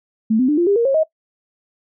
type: tone with pitch steps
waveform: sine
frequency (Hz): 220.5 / 256.2 / 297.8 / 346 / 402.1 / 467.2 / 542.9 / 630.9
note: A3 / C4 / D4 / F4 / G4 / A#4 / C#5 / D#5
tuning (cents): +4 / -36 / +24 / -16 / +44 / +4 / -36 / +24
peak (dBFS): -12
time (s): 0.3-1.036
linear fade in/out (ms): 10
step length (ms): 92
effects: noise-tail reverb RT60 0.1 s tail -18 dB re dry